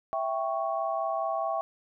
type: chord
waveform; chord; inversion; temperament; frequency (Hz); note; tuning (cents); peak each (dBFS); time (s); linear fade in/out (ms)
sine; C# diminished; first; equal; 659.3 / 784 / 1108.7; E5 / G5 / C#6; 0 / 0 / 0; -30 / -32 / -33; 0.13-1.61; 0
effects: none